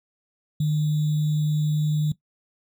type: tone with sample-and-hold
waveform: sine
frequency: 151.8 Hz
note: D#3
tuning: 42 cents flat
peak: -19 dBFS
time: 0.6-2.12 s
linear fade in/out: 5 ms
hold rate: 3675 Hz
effects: noise-tail reverb RT60 0.1 s tail -17 dB re dry